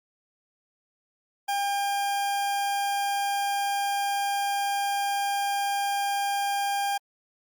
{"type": "tone", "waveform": "40% pulse", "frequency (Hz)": 802, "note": "G5", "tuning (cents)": 39, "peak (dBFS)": -24, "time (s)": [1.48, 6.98], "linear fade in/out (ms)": 10, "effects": ["Opus 48 kbps"]}